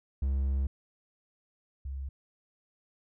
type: tone pair in turn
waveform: triangle / sine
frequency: 67.7 / 67.7 Hz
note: C#2 / C#2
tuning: -40 / -40 cents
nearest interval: unison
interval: 0 cents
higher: neither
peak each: -24 / -34 dBFS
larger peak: first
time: 0.22-0.67 / 1.85-2.09 s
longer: first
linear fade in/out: 5 ms
effects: none